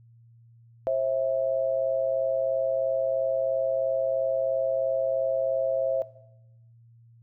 sine tone pair together, 533 / 656 Hz, C5 / E5, +32 / -9 cents, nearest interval major third, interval 359 cents, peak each -25 dBFS, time 0.87-6.02 s, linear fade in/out 0 ms, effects noise-tail reverb RT60 0.9 s tail -18 dB re dry + added 116 Hz sine -52 dBFS peak until 7.22 s

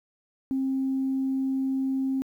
sine tone, 266.3 Hz, C4, 31 cents sharp, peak -23 dBFS, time 0.51-2.22 s, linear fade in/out 0 ms, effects tanh soft clip ceiling -19 dBFS + 10-bit

